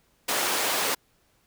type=high-pass noise; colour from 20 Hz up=pink; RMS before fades=-26 dBFS; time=0.28-0.95 s; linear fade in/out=10 ms; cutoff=460 Hz; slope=12 dB/octave; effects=pink hiss -66 dBFS RMS until 1.46 s